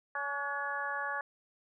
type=harmonic tone with a mistuned harmonic; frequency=282.6 Hz; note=C#4; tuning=34 cents sharp; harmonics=2 / 3 / 4 / 5 / 6; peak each=-44 / -40 / -39 / -40 / -37 dBFS; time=0.15-1.21 s; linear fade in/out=2 ms; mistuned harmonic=5; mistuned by=+44 cents; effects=none